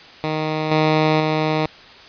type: tone with level steps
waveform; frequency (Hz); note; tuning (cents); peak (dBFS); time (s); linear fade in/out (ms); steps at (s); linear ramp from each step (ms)
10% pulse; 155.56; D#3; 0; -12 / -6 / -9; 0.24-1.66; 0; 0.71 / 1.2; 5
effects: white hiss -42 dBFS RMS until 2.08 s + resampled to 11025 Hz